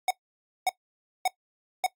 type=tone bursts; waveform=square; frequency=742 Hz; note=F#5; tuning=5 cents sharp; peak=-22 dBFS; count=4; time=0.08-1.864 s; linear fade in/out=2 ms; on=26 ms; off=560 ms; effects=noise-tail reverb RT60 0.1 s tail -19 dB re dry + AAC 64 kbps